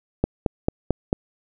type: click train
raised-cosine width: 2 ms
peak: -5 dBFS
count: 5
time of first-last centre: 0.24-1.129 s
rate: 4.5 Hz
effects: none